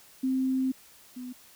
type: tone pair in turn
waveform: sine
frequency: 261.6 / 250.4 Hz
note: C4 / B3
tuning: 0 / +24 cents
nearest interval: minor second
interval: 76 cents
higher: first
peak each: -24 / -36 dBFS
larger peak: first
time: 0.23-0.72 / 1.16-1.33 s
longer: first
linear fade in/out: 10 ms
effects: white hiss -55 dBFS RMS until 1.55 s